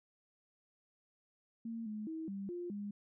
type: tone with pitch steps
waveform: sine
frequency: 228.4 / 213.2 / 320.8 / 197.2 / 351.1 / 204.1 Hz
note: A#3 / G#3 / E4 / G3 / F4 / G#3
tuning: -35 / +46 / -47 / +11 / +9 / -30 cents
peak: -39 dBFS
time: 1.65-2.91 s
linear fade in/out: 5 ms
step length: 210 ms
effects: none